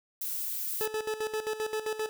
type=noise; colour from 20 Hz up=violet; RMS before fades=-34 dBFS; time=0.21-0.86 s; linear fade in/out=5 ms
type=tone with tremolo; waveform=40% pulse; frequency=433.3 Hz; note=A4; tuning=27 cents flat; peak=-28 dBFS; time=0.81-2.09 s; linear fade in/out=0 ms; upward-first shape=square; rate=7.6 Hz; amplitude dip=70%
effects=none